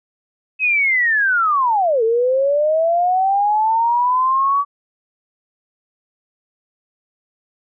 sine linear two-way sweep, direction down then up, 2574 to 440 to 1145 Hz, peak -13 dBFS, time 0.59-4.65 s, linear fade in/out 50 ms, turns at 2.03 s, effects none

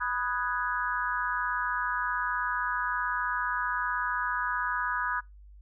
sine chord, G# minor seventh, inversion first, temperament equal, 987.8 / 1244.5 / 1480 / 1661.2 Hz, B5 / D#6 / F#6 / G#6, 0 / 0 / 0 / 0 cents, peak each -33 dBFS, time 0-5.21 s, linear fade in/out 20 ms, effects noise-tail reverb RT60 0.2 s tail -24 dB re dry + added 50 Hz sine -48 dBFS peak until 5.61 s

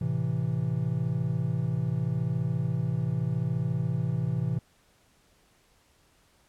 triangle chord, A minor, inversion none, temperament equal, 110 / 130.81 / 164.81 Hz, A2 / C3 / E3, 0 / 0 / 0 cents, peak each -30 / -27 / -28 dBFS, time 0.01-4.59 s, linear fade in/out 5 ms, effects pink hiss -64 dBFS RMS until 6.48 s + low-pass 12000 Hz 12 dB/octave

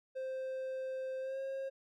triangle tone with pitch glide, 523.3 to 537.7 Hz, C5 to C5, 0 to +47 cents, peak -35 dBFS, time 0.15-1.7 s, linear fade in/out 20 ms, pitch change +47 cents, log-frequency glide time 1.2-1.39 s, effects none

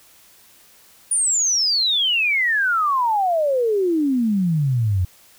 sine exponential sweep, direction down, 9690 to 87.3 Hz, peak -16 dBFS, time 1.11-5.05 s, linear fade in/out 5 ms, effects white hiss -51 dBFS RMS until 5.38 s

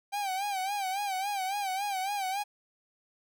45% pulse tone with vibrato, 784 Hz, G5, in tune, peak -30 dBFS, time 0.12-2.44 s, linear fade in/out 20 ms, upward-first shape sine, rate 3.6 Hz, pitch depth 92 cents each way, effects none

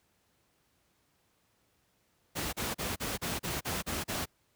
pink noise bursts, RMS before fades -34 dBFS, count 9, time 2.35-4.258 s, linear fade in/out 20 ms, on 180 ms, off 36 ms, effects pink hiss -72 dBFS RMS until 4.55 s + high-pass 60 Hz 12 dB/octave

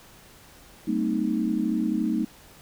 sine chord, C minor seventh, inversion second, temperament equal with one note detuned, 196 / 227.4 / 261.6 / 311.1 Hz, G3 / Bb3 / C4 / Eb4, 0 / -43 / 0 / 0 cents, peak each -30 / -26 / -31 / -27 dBFS, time 0.87-2.25 s, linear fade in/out 10 ms, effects pink hiss -51 dBFS RMS until 2.61 s

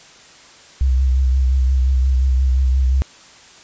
sine tone with vibrato, 65 Hz, C2, 11 cents flat, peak -12 dBFS, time 0.81-3.02 s, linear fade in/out 0 ms, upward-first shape triangle, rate 5.7 Hz, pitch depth 55 cents each way, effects white hiss -44 dBFS RMS until 3.63 s + resampled to 16000 Hz

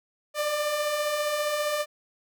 sawtooth beating tone pair, 582 / 597 Hz, D5 / D5, -16 / +28 cents, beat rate 15 Hz, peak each -31 / -22 dBFS, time 0.34-1.86 s, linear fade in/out 50 ms, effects none

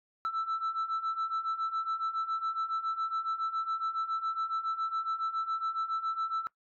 sine beating tone pair, 1319 / 1326.2 Hz, E6 / E6, +1 / +10 cents, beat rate 7.2 Hz, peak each -33 / -30 dBFS, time 0.25-6.47 s, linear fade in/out 0 ms, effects noise-tail reverb RT60 0.1 s tail -21 dB re dry + tanh soft clip ceiling -27 dBFS

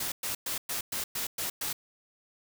white noise bursts, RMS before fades -33 dBFS, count 8, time 0-1.73 s, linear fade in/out 5 ms, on 120 ms, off 110 ms, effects none

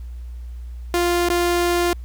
sawtooth tone with dropouts, 349.2 Hz, F4, in tune, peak -13 dBFS, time 0.94-1.93 s, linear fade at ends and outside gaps 1 ms, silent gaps 1.288-1.3 s, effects added 60 Hz sine -30 dBFS peak until 2.04 s + pink hiss -58 dBFS RMS until 2.04 s

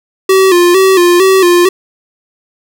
square tone with vibrato, 366 Hz, F#4, 19 cents flat, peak -5 dBFS, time 0.29-1.69 s, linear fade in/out 5 ms, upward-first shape square, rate 2.2 Hz, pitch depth 73 cents each way, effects none

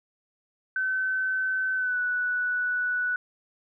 sine tone with pitch glide, 1526 to 1479.1 Hz, G6 to F#6, -47 to -1 cents, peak -24 dBFS, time 0.76-3.16 s, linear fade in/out 2 ms, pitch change -54 cents, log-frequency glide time 1.75-1.99 s, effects none

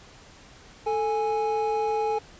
triangle tone pair together, 440.7 / 830.6 Hz, A4 / G#5, +3 / 0 cents, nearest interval major seventh, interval 1097 cents, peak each -24 dBFS, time 0.86-2.19 s, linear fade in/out 10 ms, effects pink hiss -50 dBFS RMS until 2.39 s + resampled to 16000 Hz

